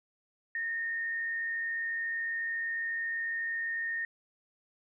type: tone with frequency modulation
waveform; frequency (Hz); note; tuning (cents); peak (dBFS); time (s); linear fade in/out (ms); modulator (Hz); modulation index
sine; 1837; A#6; -26; -31; 0.55-4.05; 2; 88.1; 0.31
effects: none